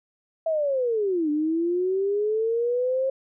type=linear two-way sweep; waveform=sine; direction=down then up; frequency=659.3 to 293.7 to 537 Hz; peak=-21 dBFS; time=0.46-3.1 s; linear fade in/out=5 ms; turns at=1.3 s; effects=none